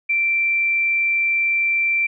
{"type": "tone", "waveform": "sine", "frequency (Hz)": 2349, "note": "D7", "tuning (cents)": 0, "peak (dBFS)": -16, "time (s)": [0.09, 2.07], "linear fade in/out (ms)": 10, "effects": []}